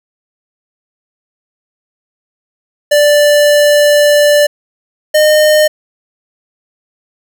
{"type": "tone pair in turn", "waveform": "square", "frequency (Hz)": [587.3, 610.4], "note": ["D5", "D#5"], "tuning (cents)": [0, -33], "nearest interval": "minor second", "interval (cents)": 67, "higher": "second", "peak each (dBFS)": -6, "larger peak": "neither", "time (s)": [[2.91, 4.47], [5.14, 5.68]], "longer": "first", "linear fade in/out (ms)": 10, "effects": []}